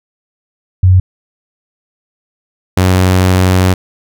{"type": "tone pair in turn", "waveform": ["sine", "sawtooth"], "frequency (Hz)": [92.5, 92.5], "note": ["F#2", "F#2"], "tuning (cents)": [0, 0], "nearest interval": "unison", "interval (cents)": 0, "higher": "neither", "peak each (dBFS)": -3, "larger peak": "neither", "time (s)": [[0.83, 1], [2.77, 3.74]], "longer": "second", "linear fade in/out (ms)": 5, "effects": []}